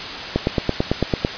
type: click train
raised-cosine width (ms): 2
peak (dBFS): -3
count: 9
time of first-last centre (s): 0.36-1.249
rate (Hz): 9
effects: white hiss -28 dBFS RMS until 1.37 s + resampled to 11025 Hz

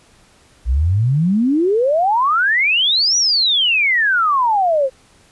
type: exponential two-way sweep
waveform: sine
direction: up then down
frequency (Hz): 57.1 to 5920 to 509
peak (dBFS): -12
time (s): 0.65-4.9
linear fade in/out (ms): 50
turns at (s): 3.17
effects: pink hiss -51 dBFS RMS until 5.31 s + resampled to 24000 Hz

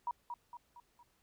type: tone with echo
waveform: sine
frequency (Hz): 959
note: A#5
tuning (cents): +49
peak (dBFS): -33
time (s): 0.07-0.11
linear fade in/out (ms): 2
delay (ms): 230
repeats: 4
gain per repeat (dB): -6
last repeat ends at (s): 1.03
effects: pink hiss -74 dBFS RMS until 1.22 s

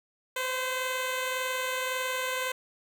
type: tone pair together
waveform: 10% pulse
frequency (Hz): 512.2 / 534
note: C5 / C5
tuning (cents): -37 / +35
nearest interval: minor second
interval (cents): 72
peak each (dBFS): -21 / -31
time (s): 0.36-2.52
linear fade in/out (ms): 5
effects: none

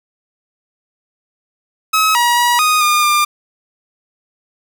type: tone with pitch steps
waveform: sawtooth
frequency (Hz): 1281 / 957 / 963 / 1242 / 1212 / 1197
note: E6 / A#5 / B5 / D#6 / D#6 / D6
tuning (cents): -50 / +45 / -44 / -3 / -46 / +33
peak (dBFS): -7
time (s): 1.93-3.25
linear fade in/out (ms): 10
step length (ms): 220
effects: none

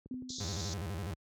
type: click train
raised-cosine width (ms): 3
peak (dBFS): -36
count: 5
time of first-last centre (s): 0.06-0.385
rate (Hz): 12.3
type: tone with exponential decay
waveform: sine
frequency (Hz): 253.8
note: B3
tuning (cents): +47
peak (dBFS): -35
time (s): 0.11-0.85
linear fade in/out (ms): 2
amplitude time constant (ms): 160
type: band-pass noise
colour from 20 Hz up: white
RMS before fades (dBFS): -43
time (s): 0.29-0.74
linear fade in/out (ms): 5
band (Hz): 3500 to 7000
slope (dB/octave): 96
type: tone with vibrato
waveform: 35% pulse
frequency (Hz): 90.7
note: F#2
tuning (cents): -34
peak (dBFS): -34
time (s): 0.4-1.14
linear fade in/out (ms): 5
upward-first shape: square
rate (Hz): 12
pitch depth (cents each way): 200
effects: high-pass 60 Hz 12 dB/octave

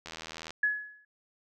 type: click train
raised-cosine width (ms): 0.2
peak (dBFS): -23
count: 37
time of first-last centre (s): 0.06-0.506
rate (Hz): 80.7
type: tone with exponential decay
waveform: sine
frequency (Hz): 1694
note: G#6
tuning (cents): +34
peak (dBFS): -21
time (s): 0.63-1.05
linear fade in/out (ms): 5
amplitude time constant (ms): 90
effects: none

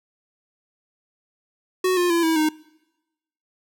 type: tone with pitch steps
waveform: square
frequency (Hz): 370 / 353.9 / 338.5 / 323.8 / 309.7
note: F#4 / F4 / E4 / E4 / D#4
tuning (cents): 0 / +23 / +46 / -31 / -8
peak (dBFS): -18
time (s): 1.84-2.49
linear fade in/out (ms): 5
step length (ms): 130
effects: noise-tail reverb RT60 1.0 s tail -24 dB re dry

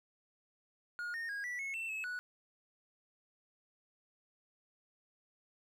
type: tone with pitch steps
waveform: triangle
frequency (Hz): 1434 / 1839 / 1638 / 1958 / 2186 / 2683 / 2587 / 1473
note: F6 / A#6 / G#6 / B6 / C#7 / E7 / E7 / F#6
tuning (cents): +45 / -24 / -24 / -15 / -25 / +30 / -33 / -8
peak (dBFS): -36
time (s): 0.99-2.19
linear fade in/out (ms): 0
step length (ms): 150
effects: none

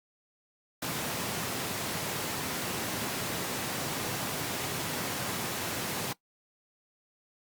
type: high-pass noise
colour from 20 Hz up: pink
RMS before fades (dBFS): -34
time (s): 0.82-6.13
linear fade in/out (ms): 5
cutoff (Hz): 110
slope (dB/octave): 24
effects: noise-tail reverb RT60 0.1 s tail -19 dB re dry + Opus 48 kbps

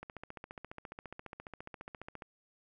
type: click train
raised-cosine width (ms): 0.5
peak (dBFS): -29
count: 33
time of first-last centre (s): 0.03-2.222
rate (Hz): 14.6
effects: none

